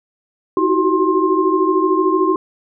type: tone cluster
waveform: sine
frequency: 320.6 / 366.9 / 380.2 / 1060 Hz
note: E4 / F#4 / F#4 / C6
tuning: -48 / -15 / +47 / +22 cents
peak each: -18 dBFS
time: 0.57-2.36 s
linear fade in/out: 2 ms
effects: none